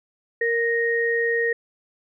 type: tone pair together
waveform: sine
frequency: 465 / 1864.7 Hz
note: A#4 / A#6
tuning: -4 / 0 cents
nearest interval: 2 octaves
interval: 2404 cents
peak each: -22 dBFS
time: 0.41-1.53 s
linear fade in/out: 5 ms
effects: none